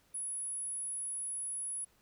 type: tone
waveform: sine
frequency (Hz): 10260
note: E9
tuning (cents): -48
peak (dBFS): -36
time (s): 0.14-1.85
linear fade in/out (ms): 10
effects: pink hiss -69 dBFS RMS until 2.01 s